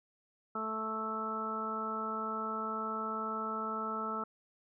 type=harmonic tone; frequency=219.5 Hz; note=A3; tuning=4 cents flat; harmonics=1 / 2 / 3 / 4 / 5 / 6; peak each=-42 / -43 / -46 / -45 / -45 / -36 dBFS; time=0.55-4.24 s; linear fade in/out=5 ms; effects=none